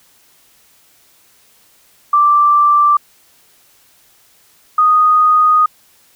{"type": "tone pair in turn", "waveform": "sine", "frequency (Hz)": [1174.7, 1240.6], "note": ["D6", "D#6"], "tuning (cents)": [0, -5], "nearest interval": "minor second", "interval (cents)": 95, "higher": "second", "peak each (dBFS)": [-7, -7], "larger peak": "neither", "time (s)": [[2.13, 2.97], [4.78, 5.66]], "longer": "second", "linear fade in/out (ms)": 5, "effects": ["white hiss -51 dBFS RMS until 6.15 s"]}